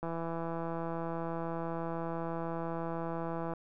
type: click train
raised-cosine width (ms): 1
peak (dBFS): -24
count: 583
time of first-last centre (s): 0.03-3.536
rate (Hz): 166
effects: none